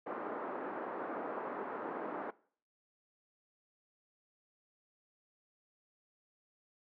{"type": "band-pass noise", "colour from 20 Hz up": "pink", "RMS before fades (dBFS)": -41, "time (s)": [0.06, 2.31], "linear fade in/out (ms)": 10, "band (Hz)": [280, 1400], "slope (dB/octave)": 24, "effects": ["noise-tail reverb RT60 0.5 s tail -21 dB re dry"]}